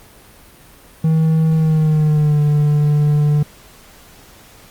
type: tone with pitch glide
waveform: triangle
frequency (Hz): 159.7 to 148.15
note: D#3 to D3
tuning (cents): +45 to +15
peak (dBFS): -9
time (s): 1.04-3.43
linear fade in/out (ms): 5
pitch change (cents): -130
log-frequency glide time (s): 1.54-2.4
effects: pink hiss -44 dBFS RMS until 4.7 s + Opus 32 kbps